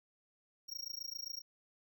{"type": "tone with amplitude modulation", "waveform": "square", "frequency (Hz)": 5588, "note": "F8", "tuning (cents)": 0, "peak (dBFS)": -38, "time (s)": [0.68, 1.42], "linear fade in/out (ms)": 20, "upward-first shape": "sine", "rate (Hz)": 27.5, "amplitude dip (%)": 100, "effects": []}